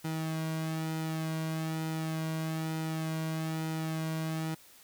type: tone with flanger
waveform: sawtooth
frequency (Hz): 159.6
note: D#3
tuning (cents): +44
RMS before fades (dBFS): -34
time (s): 0.04-4.55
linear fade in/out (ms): 10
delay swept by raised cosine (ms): 1.8 to 2.32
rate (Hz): 1.1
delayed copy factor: -0.6
effects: white hiss -57 dBFS RMS until 4.83 s